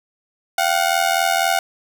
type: ring-modulated tone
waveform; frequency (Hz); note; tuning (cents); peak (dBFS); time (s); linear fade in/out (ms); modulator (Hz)
sawtooth; 729; F#5; -26; -9; 0.58-1.59; 2; 42
effects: none